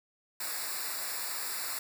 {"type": "noise with comb filter", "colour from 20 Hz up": "white", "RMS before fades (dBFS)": -36, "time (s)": [0.4, 1.79], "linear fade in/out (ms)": 5, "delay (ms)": 0.32, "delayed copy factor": -0.95, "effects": []}